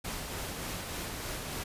pink noise with tremolo, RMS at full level -37 dBFS, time 0.04-1.64 s, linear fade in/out 10 ms, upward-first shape sine, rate 3.4 Hz, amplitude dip 25%, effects resampled to 32000 Hz

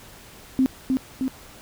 sine tone with echo, 261.6 Hz, C4, in tune, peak -15 dBFS, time 0.59-0.66 s, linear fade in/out 0 ms, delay 310 ms, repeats 2, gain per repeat -3 dB, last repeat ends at 1.28 s, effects pink hiss -46 dBFS RMS until 1.61 s

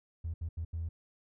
triangle tone bursts at uneven times, 82.41 Hz, E2, in tune, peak -30 dBFS, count 4, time 0.24-0.34 / 0.41-0.49 / 0.57-0.65 / 0.73-0.89 s, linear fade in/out 10 ms, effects tanh soft clip ceiling -31 dBFS

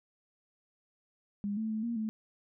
sine tone with pitch steps, 203.4 / 220.3 / 217.7 / 234.4 / 218.2 Hz, G#3 / A3 / A3 / A#3 / A3, -36 / +2 / -18 / +10 / -14 cents, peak -31 dBFS, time 1.44-2.09 s, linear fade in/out 0 ms, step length 130 ms, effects none

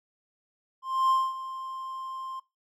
triangle tone with ADSR envelope, 1052 Hz, C6, 9 cents sharp, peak -18 dBFS, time 0.82-2.4 s, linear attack 280 ms, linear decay 230 ms, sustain -15 dB, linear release 10 ms, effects noise-tail reverb RT60 0.2 s tail -18 dB re dry

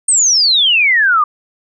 sine exponential sweep, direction down, 8690 to 1168 Hz, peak -8 dBFS, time 0.08-1.24 s, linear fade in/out 5 ms, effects none

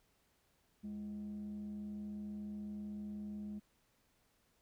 sine tone with frequency modulation, 208 Hz, G#3, 3 cents sharp, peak -40 dBFS, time 0.83-3.6 s, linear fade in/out 20 ms, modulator 130 Hz, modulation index 0.28, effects tanh soft clip ceiling -39 dBFS + pink hiss -75 dBFS RMS until 4.61 s

